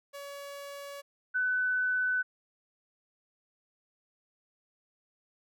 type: tone pair in turn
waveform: sawtooth / sine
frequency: 565 / 1502.7 Hz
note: C#5 / F#6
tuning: +33 / +26 cents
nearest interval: octave + perfect fourth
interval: 1693 cents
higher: second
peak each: -37 / -26 dBFS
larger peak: second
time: 0.13-1.02 / 1.34-2.23 s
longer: neither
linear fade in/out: 20 ms
effects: none